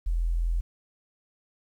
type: tone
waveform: sine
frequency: 42.16 Hz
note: E1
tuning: 40 cents sharp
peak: -23 dBFS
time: 0.06-0.61 s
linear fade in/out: 10 ms
effects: 10-bit